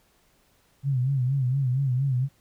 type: tone with vibrato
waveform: sine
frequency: 131.7 Hz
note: C3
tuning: 12 cents sharp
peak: -21 dBFS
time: 0.83-2.29 s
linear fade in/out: 50 ms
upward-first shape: sine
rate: 4.3 Hz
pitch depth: 110 cents each way
effects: pink hiss -64 dBFS RMS until 2.4 s